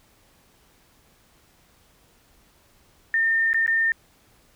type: tone with dropouts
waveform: sine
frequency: 1813 Hz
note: A#6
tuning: 49 cents flat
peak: -18 dBFS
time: 3.14-3.92 s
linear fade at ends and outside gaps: 1 ms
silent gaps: 3.532-3.544 / 3.664-3.678 s
effects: pink hiss -59 dBFS RMS until 4.55 s